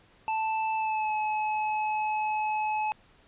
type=tone with pitch glide; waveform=square; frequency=880 to 856.9 Hz; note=A5 to A5; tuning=0 to -46 cents; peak=-27 dBFS; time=0.28-2.92 s; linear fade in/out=0 ms; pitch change=-46 cents; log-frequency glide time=0.77-1.13 s; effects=pink hiss -60 dBFS RMS until 3.27 s + resampled to 8000 Hz